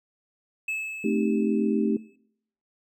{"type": "tone with exponential decay", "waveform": "triangle", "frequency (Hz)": 2600, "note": "E7", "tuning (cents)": -24, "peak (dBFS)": -24, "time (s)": [0.68, 2.16], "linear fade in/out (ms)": 5, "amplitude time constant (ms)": 320}
{"type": "chord", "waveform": "sine", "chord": "A half-diminished seventh", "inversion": "none", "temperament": "equal with one note detuned", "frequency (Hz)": [220, 261.6, 308.1, 392], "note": ["A3", "C4", "Eb4", "G4"], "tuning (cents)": [0, 0, -17, 0], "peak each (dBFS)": [-25, -30, -28, -28], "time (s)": [1.04, 1.97], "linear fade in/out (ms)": 5}
{"effects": ["noise-tail reverb RT60 0.7 s tail -21 dB re dry"]}